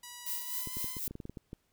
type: tone with pitch glide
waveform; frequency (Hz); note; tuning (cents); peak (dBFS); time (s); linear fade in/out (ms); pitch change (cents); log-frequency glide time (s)
5% pulse; 973 to 1021.4; B5 to C6; -26 to -42; -33; 0.03-0.99; 5; +84; 0.41-0.78
type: noise with tremolo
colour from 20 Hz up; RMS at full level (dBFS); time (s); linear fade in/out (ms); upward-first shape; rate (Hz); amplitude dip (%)
violet; -35; 0.26-1.08; 5; triangle; 4; 65
type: clicks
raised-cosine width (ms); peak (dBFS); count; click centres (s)
3; -29; 12; 0.673 / 0.77 / 0.844 / 0.968 / 1.078 / 1.11 / 1.154 / 1.202 / 1.254 / 1.296 / 1.372 / 1.531
effects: pink hiss -75 dBFS RMS until 1.72 s